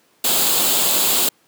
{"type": "noise with comb filter", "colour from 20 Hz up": "white", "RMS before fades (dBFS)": -17, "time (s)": [0.24, 1.29], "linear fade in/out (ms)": 5, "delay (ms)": 0.26, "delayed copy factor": 0.55, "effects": ["pink hiss -58 dBFS RMS until 1.47 s", "high-pass 200 Hz 12 dB/octave"]}